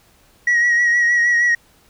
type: tone with vibrato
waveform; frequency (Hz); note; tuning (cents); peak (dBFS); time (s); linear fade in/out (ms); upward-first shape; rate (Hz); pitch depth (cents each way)
sine; 1908; A#6; +40; -10; 0.47-1.55; 5; sine; 6.4; 31
effects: tanh soft clip ceiling -11 dBFS + pink hiss -54 dBFS RMS until 1.89 s